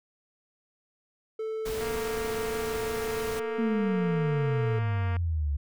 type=tone; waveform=triangle; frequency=440 Hz; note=A4; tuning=in tune; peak=-28 dBFS; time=1.39-4.79 s; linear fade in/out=5 ms
type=noise; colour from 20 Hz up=pink; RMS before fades=-38 dBFS; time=1.65-3.4 s; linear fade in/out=10 ms
type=click train; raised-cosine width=0.5 ms; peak=-24 dBFS; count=783; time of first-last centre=1.81-5.166 s; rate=233 Hz
type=exponential sweep; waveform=sine; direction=down; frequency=234.1 to 69.3 Hz; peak=-25 dBFS; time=3.58-5.57 s; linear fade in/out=10 ms
effects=none